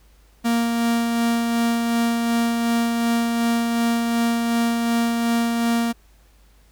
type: tone with tremolo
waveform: 45% pulse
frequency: 233.1 Hz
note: A#3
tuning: in tune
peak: -17 dBFS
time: 0.44-5.93 s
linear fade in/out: 20 ms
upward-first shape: sine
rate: 2.7 Hz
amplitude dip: 30%
effects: added 51 Hz sine -51 dBFS peak until 6.71 s + pink hiss -59 dBFS RMS until 6.71 s